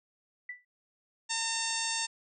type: tone with exponential decay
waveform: sine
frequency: 1975.5 Hz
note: B6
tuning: in tune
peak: -34 dBFS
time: 0.49-0.65 s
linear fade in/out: 5 ms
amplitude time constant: 34 ms
type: harmonic tone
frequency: 907 Hz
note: A#5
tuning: 48 cents flat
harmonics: 1 / 2 / 3 / 4 / 5 / 6 / 7 / 8 / 9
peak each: -39 / -39 / -39 / -39 / -39 / -39 / -39 / -39 / -39 dBFS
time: 1.29-2.07 s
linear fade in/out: 20 ms
effects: none